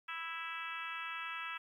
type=harmonic tone; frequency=329.6 Hz; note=E4; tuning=in tune; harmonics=3 / 4 / 5 / 6 / 7 / 8 / 9 / 10; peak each=-50 / -44 / -47 / -49 / -51 / -45 / -56 / -52 dBFS; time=0.08-1.58 s; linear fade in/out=10 ms; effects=12-bit